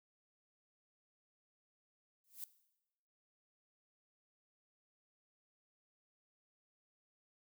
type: noise with exponential growth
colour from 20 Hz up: violet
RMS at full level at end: -42 dBFS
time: 2.24-2.44 s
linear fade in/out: 1 ms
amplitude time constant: 42 ms
effects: noise-tail reverb RT60 0.9 s tail -17 dB re dry